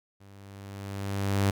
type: tone with level ramp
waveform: sawtooth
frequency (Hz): 99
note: G2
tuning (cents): +18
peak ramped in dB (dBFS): -47 to -17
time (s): 0.2-1.51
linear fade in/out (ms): 10
effects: none